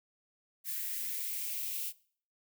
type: noise with high-pass filter sweep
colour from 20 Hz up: violet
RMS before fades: -37 dBFS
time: 0.64-1.93 s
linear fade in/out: 50 ms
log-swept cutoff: 1700 to 2700 Hz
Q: 3
effects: noise-tail reverb RT60 0.5 s tail -21 dB re dry